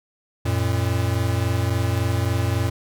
square tone pair together, 90.72 / 114.3 Hz, F#2 / A#2, -34 / -34 cents, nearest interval major third, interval 400 cents, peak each -23 / -23 dBFS, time 0.45-2.7 s, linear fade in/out 10 ms, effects none

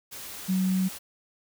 sine tone in noise, 187.1 Hz, F#3, 20 cents sharp, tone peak -22 dBFS, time 0.48-0.89 s, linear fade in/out 20 ms, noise white, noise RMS -40 dBFS, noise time 0.11-0.99 s, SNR +15 dB, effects none

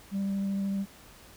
sine tone with vibrato, 196.7 Hz, G3, 6 cents sharp, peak -25 dBFS, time 0.11-0.86 s, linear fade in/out 50 ms, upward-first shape sine, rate 13 Hz, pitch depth 10 cents each way, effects tanh soft clip ceiling -26 dBFS + pink hiss -53 dBFS RMS until 1.36 s

